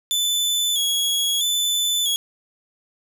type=tone with vibrato; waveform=sawtooth; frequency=3419 Hz; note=G#7; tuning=50 cents sharp; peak=-16 dBFS; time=0.11-2.16 s; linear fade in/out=0 ms; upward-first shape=square; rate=0.77 Hz; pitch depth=45 cents each way; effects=none